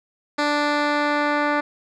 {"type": "tone with low-pass filter sweep", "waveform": "10% pulse", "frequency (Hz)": 293.7, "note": "D4", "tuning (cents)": 0, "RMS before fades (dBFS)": -21, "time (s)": [0.38, 1.61], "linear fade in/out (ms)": 10, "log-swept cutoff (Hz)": [4800, 2200], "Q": 0.99, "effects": []}